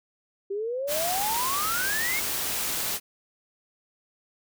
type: exponential sweep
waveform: sine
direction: up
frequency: 386.3 to 2217 Hz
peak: -27 dBFS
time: 0.5-2.2 s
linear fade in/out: 10 ms
type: noise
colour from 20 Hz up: white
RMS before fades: -29 dBFS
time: 0.87-3 s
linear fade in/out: 50 ms
effects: none